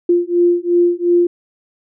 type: beating tone pair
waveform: sine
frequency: 347.5 / 350.3 Hz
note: F4 / F4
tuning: -9 / +5 cents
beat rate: 2.8 Hz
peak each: -14 dBFS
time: 0.09-1.27 s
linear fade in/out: 5 ms
effects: none